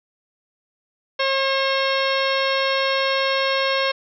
harmonic tone, 539 Hz, C#5, 49 cents flat, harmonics 1 / 2 / 3 / 4 / 5 / 6 / 7 / 8 / 10, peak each -22 / -25 / -27 / -28 / -29 / -30 / -30 / -31 / -32 dBFS, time 1.19-3.92 s, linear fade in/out 10 ms, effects none

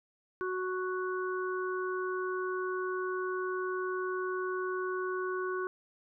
harmonic tone, 370 Hz, F#4, in tune, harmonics 1 / 3 / 4, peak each -33 / -38 / -39 dBFS, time 0.41-5.67 s, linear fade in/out 0 ms, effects none

